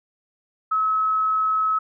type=tone; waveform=sine; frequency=1288 Hz; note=E6; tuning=41 cents flat; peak=-18 dBFS; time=0.71-1.79 s; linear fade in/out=10 ms; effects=none